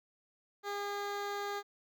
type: tone with notch filter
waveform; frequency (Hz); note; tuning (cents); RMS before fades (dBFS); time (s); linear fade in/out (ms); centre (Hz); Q
15% pulse; 405.9; G#4; -40; -38; 0.63-1.63; 50; 9900; 0.74
effects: none